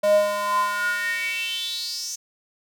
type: tone with high-pass filter sweep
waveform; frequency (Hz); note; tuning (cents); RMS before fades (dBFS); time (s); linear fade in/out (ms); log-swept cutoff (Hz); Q
square; 205; G#3; -22; -24; 0.03-2.16; 10; 540 to 6300; 7.3
effects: none